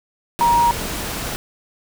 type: tone in noise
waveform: sine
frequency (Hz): 945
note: A#5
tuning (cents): +23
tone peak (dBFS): -12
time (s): 0.41-0.71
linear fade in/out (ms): 0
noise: pink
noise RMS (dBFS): -26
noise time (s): 0.39-1.36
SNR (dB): +11
effects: none